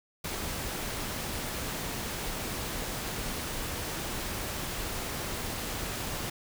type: noise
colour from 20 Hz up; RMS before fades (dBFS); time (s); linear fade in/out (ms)
pink; -35; 0.24-6.3; 5
effects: none